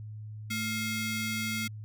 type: ring-modulated tone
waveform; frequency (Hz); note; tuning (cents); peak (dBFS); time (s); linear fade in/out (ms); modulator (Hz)
sawtooth; 1174.7; D6; 0; -24; 0.5-1.68; 10; 955
effects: added 107 Hz sine -39 dBFS peak until 1.84 s